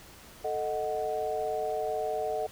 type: chord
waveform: sine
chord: D# diminished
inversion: second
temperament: equal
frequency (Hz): 440 / 622.3 / 740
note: A4 / D#5 / F#5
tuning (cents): 0 / 0 / 0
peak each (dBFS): -33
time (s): 0.44-2.47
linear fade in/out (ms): 10
effects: pink hiss -51 dBFS RMS until 2.51 s